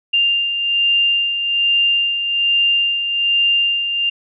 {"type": "beating tone pair", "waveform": "sine", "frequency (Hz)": [2794, 2795.2], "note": ["F7", "F7"], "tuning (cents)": [0, 1], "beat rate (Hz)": 1.2, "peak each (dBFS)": [-23, -14], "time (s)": [0.13, 4.1], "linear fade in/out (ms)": 10, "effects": []}